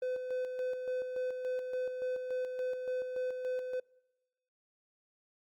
triangle tone with tremolo, 507 Hz, B4, 45 cents sharp, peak -30 dBFS, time 0.02-3.8 s, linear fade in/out 5 ms, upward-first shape square, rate 3.5 Hz, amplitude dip 45%, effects noise-tail reverb RT60 1.0 s tail -26 dB re dry + Opus 48 kbps

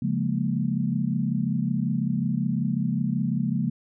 sine chord, Bb minor seventh, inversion first, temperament equal, 138.59 / 174.61 / 207.7 / 233.1 Hz, Db3 / F3 / Ab3 / Bb3, 0 / 0 / 0 / 0 cents, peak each -28 dBFS, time 0.02-3.7 s, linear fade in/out 5 ms, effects none

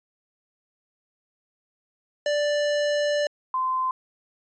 square / sine tone pair in turn, 587.3 / 1033.8 Hz, D5 / C6, 0 / -21 cents, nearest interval minor seventh, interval 979 cents, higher second, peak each -22 dBFS, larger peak neither, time 2.26-3.27 / 3.54-3.91 s, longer first, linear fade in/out 2 ms, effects resampled to 16000 Hz

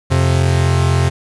45% pulse tone pair together, 88.4 / 132.45 Hz, F2 / C3, +22 / +22 cents, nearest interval perfect fifth, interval 700 cents, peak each -14 dBFS, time 0.1-1.1 s, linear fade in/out 20 ms, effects resampled to 24000 Hz + 8-bit

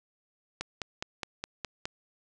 click train, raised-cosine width 0.2 ms, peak -16 dBFS, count 7, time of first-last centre 0.61-1.855 s, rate 4.82 Hz, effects resampled to 22050 Hz + 7-bit

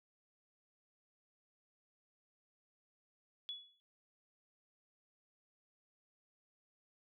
sine tone with exponential decay, 3398 Hz, G#7, 39 cents sharp, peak -38 dBFS, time 3.49-3.8 s, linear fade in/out 0 ms, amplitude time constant 66 ms, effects none

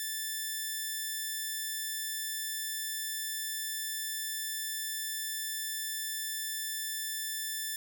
5% pulse tone, 1760 Hz, A6, in tune, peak -23 dBFS, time 0-7.76 s, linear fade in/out 2 ms, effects 9-bit

